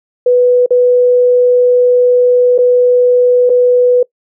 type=tone with dropouts; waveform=sine; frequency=493.9 Hz; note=B4; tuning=in tune; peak=-5 dBFS; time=0.26-4.03 s; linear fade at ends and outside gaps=5 ms; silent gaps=0.662-0.706 / 2.58-2.586 / 3.495-3.499 s; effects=noise-tail reverb RT60 0.1 s tail -23 dB re dry